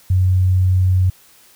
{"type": "tone", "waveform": "sine", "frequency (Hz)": 92.5, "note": "F#2", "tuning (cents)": 0, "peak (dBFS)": -11, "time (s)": [0.1, 1.1], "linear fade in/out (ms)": 5, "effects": ["white hiss -49 dBFS RMS until 1.55 s"]}